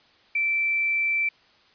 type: tone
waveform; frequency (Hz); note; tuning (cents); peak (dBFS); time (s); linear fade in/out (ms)
sine; 2334; D7; -11; -21; 0.35-1.29; 5
effects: white hiss -58 dBFS RMS until 1.74 s + resampled to 11025 Hz